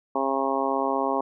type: harmonic tone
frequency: 135.6 Hz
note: C#3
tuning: 38 cents flat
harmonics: 2 / 3 / 4 / 5 / 6 / 7 / 8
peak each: -30 / -30 / -30 / -30 / -30 / -30 / -30 dBFS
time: 0.15-1.21 s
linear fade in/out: 5 ms
effects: none